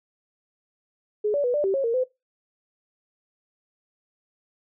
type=tone with pitch steps; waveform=sine; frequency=420.9 / 574 / 490.8 / 589 / 387.5 / 545 / 462.3 / 510 Hz; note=G#4 / D5 / B4 / D5 / G4 / C#5 / A#4 / C5; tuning=+23 / -40 / -11 / +5 / -20 / -29 / -14 / -44 cents; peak=-20 dBFS; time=1.24-2.04 s; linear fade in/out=10 ms; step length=100 ms; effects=noise-tail reverb RT60 0.2 s tail -19 dB re dry